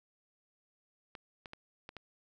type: clicks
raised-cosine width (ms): 0.3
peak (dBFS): -29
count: 5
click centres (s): 1.152 / 1.458 / 1.534 / 1.891 / 1.967
effects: none